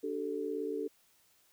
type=chord; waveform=sine; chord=D suspended fourth; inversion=none; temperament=equal with one note detuned; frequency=293.7 / 382.4 / 440 Hz; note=D4 / G4 / A4; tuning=0 / -43 / 0 cents; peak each=-39 / -39 / -36 dBFS; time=0.03-0.88 s; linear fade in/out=10 ms; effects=white hiss -68 dBFS RMS until 1.52 s

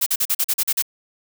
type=noise bursts; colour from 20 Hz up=blue; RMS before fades=-19 dBFS; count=9; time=0.01-0.824 s; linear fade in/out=10 ms; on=54 ms; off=41 ms; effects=none

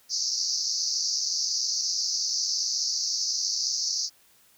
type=band-pass noise; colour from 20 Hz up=white; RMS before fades=-28 dBFS; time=0.09-4.1 s; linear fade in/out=50 ms; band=4500 to 6200 Hz; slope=96 dB/octave; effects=white hiss -60 dBFS RMS until 4.57 s

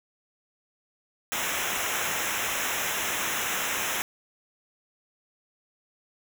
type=noise with comb filter; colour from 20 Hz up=pink; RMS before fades=-29 dBFS; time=1.32-4.02 s; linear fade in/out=0 ms; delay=0.22 ms; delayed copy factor=-0.95; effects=none

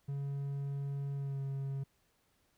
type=tone with pitch glide; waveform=triangle; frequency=139.9 to 136.94 Hz; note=C#3 to C#3; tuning=+16 to -21 cents; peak=-33 dBFS; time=0.08-1.84 s; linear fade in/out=10 ms; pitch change=-37 cents; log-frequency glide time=1.15-1.41 s; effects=pink hiss -74 dBFS RMS until 2.57 s

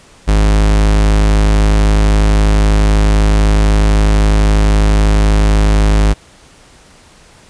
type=tone; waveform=45% pulse; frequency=51.91 Hz; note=G#1; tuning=in tune; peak=-7 dBFS; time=0.27-6.14 s; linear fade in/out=20 ms; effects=pink hiss -43 dBFS RMS until 7.49 s + resampled to 22050 Hz

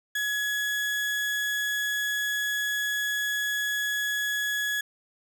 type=tone; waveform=35% pulse; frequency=1684 Hz; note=G#6; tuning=24 cents sharp; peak=-24 dBFS; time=0.15-4.81 s; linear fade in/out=5 ms; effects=none

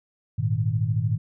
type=chord; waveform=sine; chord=Ab suspended second; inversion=none; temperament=equal with one note detuned; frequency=103.23 / 116.54 / 155.56 Hz; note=Ab2 / Bb2 / Eb3; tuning=-10 / 0 / 0 cents; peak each=-25 / -24 / -28 dBFS; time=0.38-1.18 s; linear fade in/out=10 ms; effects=none

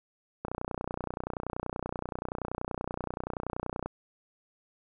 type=click train; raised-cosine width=1 ms; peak=-19 dBFS; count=105; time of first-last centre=0.45-3.86 s; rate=30.5 Hz; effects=none

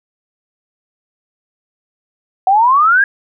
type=exponential sweep; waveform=sine; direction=up; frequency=740 to 1666 Hz; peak=-7 dBFS; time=2.47-3.04 s; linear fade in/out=2 ms; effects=none

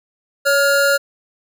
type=tone pair together; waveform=square; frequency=560 / 1411.1 Hz; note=C#5 / F6; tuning=+18 / +17 cents; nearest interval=octave + major third; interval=1599 cents; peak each=-16 dBFS; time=0.45-0.98 s; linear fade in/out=20 ms; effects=none

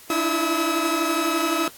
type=tone cluster; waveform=sawtooth; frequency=295 / 327.9 / 339.8 / 1286 Hz; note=D4 / E4 / F4 / E6; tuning=+8 / -9 / -47 / -43 cents; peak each=-25 / -20 / -26 / -21 dBFS; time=0.1-1.68 s; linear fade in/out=2 ms; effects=white hiss -46 dBFS RMS until 1.77 s + AAC 64 kbps

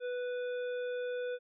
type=harmonic tone with a mistuned harmonic; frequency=493.9 Hz; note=B4; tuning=in tune; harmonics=1 / 3 / 5 / 7; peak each=-34 / -45 / -55 / -55 dBFS; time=0-1.39 s; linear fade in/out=50 ms; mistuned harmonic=7; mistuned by=+18 cents; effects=none

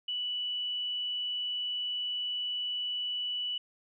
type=tone; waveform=sine; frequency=2960 Hz; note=F#7; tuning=in tune; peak=-31 dBFS; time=0.08-3.58 s; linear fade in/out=5 ms; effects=none

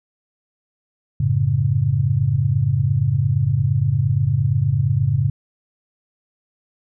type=chord; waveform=sine; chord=F# minor; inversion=none; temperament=equal; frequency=92.5 / 110 / 138.59 Hz; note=F#2 / A2 / C#3; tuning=0 / 0 / 0 cents; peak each=-23 / -19 / -18 dBFS; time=1.2-5.3 s; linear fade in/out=5 ms; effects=none

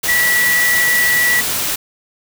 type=tone in noise; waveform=sine; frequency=1948 Hz; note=B6; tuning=24 cents flat; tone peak=-12 dBFS; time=0.08-1.41 s; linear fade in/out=10 ms; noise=white; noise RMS=-19 dBFS; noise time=0.03-1.76 s; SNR=+4 dB; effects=none

